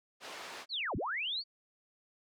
pink band-pass noise, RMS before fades -46 dBFS, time 0.2-0.66 s, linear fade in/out 50 ms, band 540 to 5300 Hz, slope 12 dB/octave
sine linear two-way sweep, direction down then up, 4647 to 42.69 to 4647 Hz, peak -33 dBFS, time 0.69-1.44 s, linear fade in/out 50 ms, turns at 0.96 s
effects none

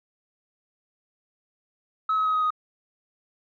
sine tone with pitch steps, 1288 / 1277.6 / 1267.3 / 1257.1 / 1247 Hz, E6 / D#6 / D#6 / D#6 / D#6, -41 / +45 / +31 / +17 / +3 cents, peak -19 dBFS, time 2.09-2.505 s, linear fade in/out 5 ms, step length 83 ms, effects tanh soft clip ceiling -18 dBFS

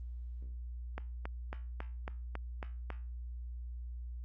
click train, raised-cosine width 0.5 ms, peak -25 dBFS, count 8, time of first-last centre 0.98-2.903 s, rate 3.64 Hz, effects added 60 Hz sine -40 dBFS peak until 4.24 s + Opus 32 kbps

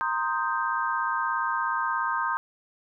sine chord, C minor seventh, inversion third, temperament equal with one note detuned, 929.6 / 1046.5 / 1244.5 / 1568 Hz, Bb5 / C6 / Eb6 / G6, -5 / 0 / 0 / 0 cents, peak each -30 dBFS, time 0.01-2.37 s, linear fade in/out 0 ms, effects none

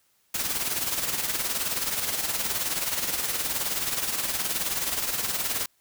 white noise with tremolo, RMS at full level -26 dBFS, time 0.34-5.66 s, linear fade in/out 5 ms, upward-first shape sine, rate 19 Hz, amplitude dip 55%, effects white hiss -67 dBFS RMS until 5.8 s

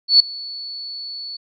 sine tone with ADSR envelope, 4435 Hz, C#8, in tune, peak -5 dBFS, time 0.08-1.37 s, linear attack 120 ms, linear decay 4 ms, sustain -23 dB, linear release 11 ms, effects none

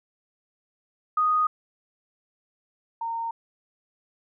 sine tone pair in turn, 1242 / 918.7 Hz, D#6 / A#5, -3 / -25 cents, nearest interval perfect fourth, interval 522 cents, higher first, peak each -19 / -27 dBFS, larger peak first, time 1.17-1.47 / 3.01-3.31 s, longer neither, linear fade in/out 5 ms, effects none

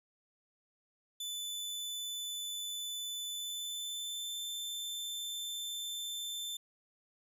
sawtooth tone with pitch glide, 3501 to 3546 Hz, A7 to A7, -9 to +13 cents, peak -35 dBFS, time 1.2-6.57 s, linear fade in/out 5 ms, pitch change +22 cents, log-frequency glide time 3.28-4.41 s, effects none

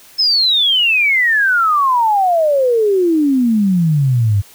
sine exponential sweep, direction down, 5274 to 96.2 Hz, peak -10 dBFS, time 0.18-4.42 s, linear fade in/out 20 ms, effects white hiss -43 dBFS RMS until 4.54 s

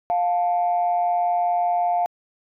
sine tone pair together, 704.2 / 879 Hz, F5 / A5, +14 / -2 cents, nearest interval major third, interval 384 cents, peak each -18 / -26 dBFS, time 0.1-2.06 s, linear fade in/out 0 ms, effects tanh soft clip ceiling -12 dBFS

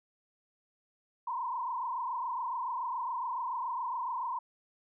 sine tone with frequency modulation, 983 Hz, B5, 8 cents flat, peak -32 dBFS, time 1.27-4.39 s, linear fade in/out 5 ms, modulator 27.1 Hz, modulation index 2.4, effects none

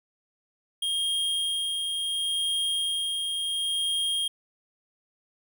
square tone with tremolo, 3234 Hz, G#7, 47 cents flat, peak -25 dBFS, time 0.82-4.28 s, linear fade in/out 5 ms, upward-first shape sine, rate 0.71 Hz, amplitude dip 30%, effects none

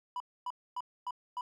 triangle tone bursts, 987.8 Hz, B5, in tune, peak -32 dBFS, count 5, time 0.16-1.41 s, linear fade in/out 2 ms, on 42 ms, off 260 ms, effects none

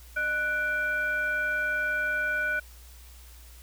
sine tone with frequency modulation, 1480 Hz, F#6, in tune, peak -25 dBFS, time 0.16-2.6 s, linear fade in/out 10 ms, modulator 871 Hz, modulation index 0.51, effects added 60 Hz sine -47 dBFS peak until 3.62 s + white hiss -54 dBFS RMS until 3.62 s

